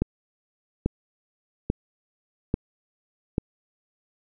click train, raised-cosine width 3 ms, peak -9 dBFS, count 5, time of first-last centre 0.02-3.381 s, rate 1.19 Hz, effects none

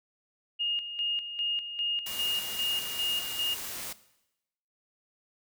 sine tone with tremolo, 2845 Hz, F7, 31 cents sharp, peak -27 dBFS, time 0.59-3.55 s, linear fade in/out 20 ms, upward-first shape square, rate 2.5 Hz, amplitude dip 60%
white noise, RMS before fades -38 dBFS, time 2.06-3.93 s, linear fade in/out 5 ms
effects noise-tail reverb RT60 0.9 s tail -17 dB re dry

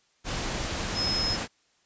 sine tone in noise, 5150 Hz, E8, 41 cents flat, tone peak -26 dBFS, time 0.94-1.38 s, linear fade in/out 50 ms, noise pink, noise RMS -31 dBFS, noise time 0.24-1.48 s, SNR +2 dB, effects white hiss -67 dBFS RMS until 1.85 s + resampled to 16000 Hz

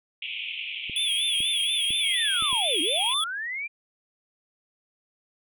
pink band-pass noise, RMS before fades -34 dBFS, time 0.22-3.14 s, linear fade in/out 2 ms, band 2300 to 3300 Hz, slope 96 dB/octave
clicks, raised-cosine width 3 ms, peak -28 dBFS, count 5, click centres 0.897 / 1.405 / 1.906 / 2.424 / 2.529 s
square tone with vibrato, 3387 Hz, G#7, 33 cents sharp, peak -24 dBFS, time 0.96-3.24 s, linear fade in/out 2 ms, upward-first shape sine, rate 4.2 Hz, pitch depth 82 cents each way
sine linear two-way sweep, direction down then up, 2415 to 279.7 to 2415 Hz, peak -29 dBFS, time 1.99-3.68 s, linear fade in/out 20 ms, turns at 2.81 s
effects none

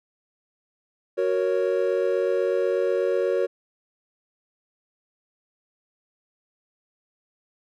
triangle chord, F# major, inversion none, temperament equal, 370 / 466.2 / 554.4 Hz, F#4 / A#4 / C#5, 0 / 0 / 0 cents, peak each -23 dBFS, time 1.17-3.47 s, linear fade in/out 20 ms, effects none

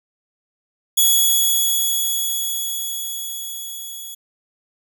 5% pulse tone with level ramp, 3373 Hz, G#7, 26 cents sharp, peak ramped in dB -4 to -24 dBFS, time 0.97-4.15 s, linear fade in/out 10 ms, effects none

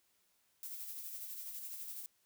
violet noise with tremolo, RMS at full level -44 dBFS, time 0.63-2.06 s, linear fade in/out 0 ms, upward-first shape sine, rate 12 Hz, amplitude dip 40%, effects white hiss -75 dBFS RMS until 2.25 s

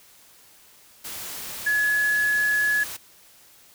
sine tone in noise, 1696 Hz, G#6, 36 cents sharp, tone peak -19 dBFS, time 1.66-2.84 s, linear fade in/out 10 ms, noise white, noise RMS -35 dBFS, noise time 1.04-2.97 s, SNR +13 dB, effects white hiss -53 dBFS RMS until 3.74 s

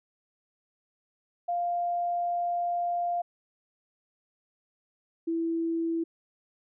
sine tone pair in turn, 698.5 / 330.7 Hz, F5 / E4, 0 / +6 cents, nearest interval octave + minor second, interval 1294 cents, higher first, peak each -26 dBFS, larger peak neither, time 1.48-3.22 / 5.27-6.04 s, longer first, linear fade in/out 10 ms, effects none

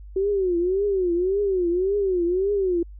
sine tone with vibrato, 374.3 Hz, F#4, 20 cents sharp, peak -19 dBFS, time 0.16-2.83 s, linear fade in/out 5 ms, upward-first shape triangle, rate 1.8 Hz, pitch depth 180 cents each way, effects added 50 Hz sine -38 dBFS peak until 2.99 s

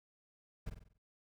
brown noise with echo, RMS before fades -40 dBFS, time 0.66-0.7 s, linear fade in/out 10 ms, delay 47 ms, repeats 6, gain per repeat -6 dB, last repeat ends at 0.982 s, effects none

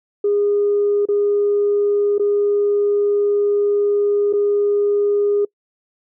sine tone with dropouts, 409.2 Hz, G#4, 26 cents flat, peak -13 dBFS, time 0.24-5.45 s, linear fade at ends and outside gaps 5 ms, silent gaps 1.055-1.086 / 2.182-2.195 / 4.328-4.334 s, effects noise-tail reverb RT60 0.1 s tail -25 dB re dry + tanh soft clip ceiling -9 dBFS

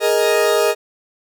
40% pulse chord, Ab suspended second, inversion none, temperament equal, 415.3 / 466.2 / 622.3 Hz, Ab4 / Bb4 / Eb5, 0 / 0 / 0 cents, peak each -17 dBFS, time 0-0.75 s, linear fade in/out 50 ms, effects none

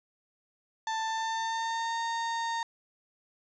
35% pulse tone with pitch glide, 887 to 920.4 Hz, A5 to A#5, +14 to -22 cents, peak -28 dBFS, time 0.87-2.63 s, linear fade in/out 2 ms, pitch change +64 cents, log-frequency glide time 1.03-2.01 s, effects resampled to 16000 Hz + 11-bit

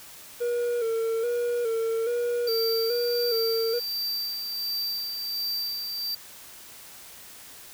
triangle tone with vibrato, 466.2 Hz, A#4, in tune, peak -22 dBFS, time 0.4-3.8 s, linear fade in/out 20 ms, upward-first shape square, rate 1.2 Hz, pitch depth 50 cents each way
square tone with tremolo, 4667 Hz, D8, 12 cents flat, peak -27 dBFS, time 2.47-6.15 s, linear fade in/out 5 ms, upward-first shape sine, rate 1.4 Hz, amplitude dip 40%
effects white hiss -46 dBFS RMS until 7.73 s

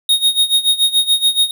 square tone with tremolo, 3729 Hz, A#7, in tune, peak -9 dBFS, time 0.09-1.51 s, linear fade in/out 2 ms, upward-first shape sine, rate 7 Hz, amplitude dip 85%, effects none

